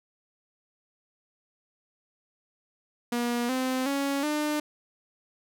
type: tone with pitch steps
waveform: sawtooth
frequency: 239.6 / 258.3 / 278.4 / 300.1 Hz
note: A#3 / C4 / C#4 / D4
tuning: +48 / -22 / +8 / +38 cents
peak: -22 dBFS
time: 3.12-4.6 s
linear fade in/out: 5 ms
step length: 370 ms
effects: none